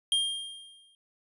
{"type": "tone with exponential decay", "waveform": "square", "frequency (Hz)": 3209, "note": "G7", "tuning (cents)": 40, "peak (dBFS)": -22, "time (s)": [0.12, 0.95], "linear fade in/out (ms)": 1, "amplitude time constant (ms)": 180, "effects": ["resampled to 24000 Hz"]}